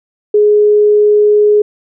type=tone; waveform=sine; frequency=418.3 Hz; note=G#4; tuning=12 cents sharp; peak=-5 dBFS; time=0.34-1.62 s; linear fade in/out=5 ms; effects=none